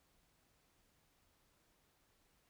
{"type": "silence", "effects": ["pink hiss -75 dBFS RMS until 2.49 s"]}